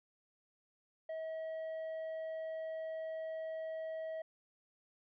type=tone with tanh clipping; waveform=sine; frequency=641 Hz; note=E5; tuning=49 cents flat; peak=-40 dBFS; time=1.09-4.22 s; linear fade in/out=5 ms; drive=5 dB; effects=none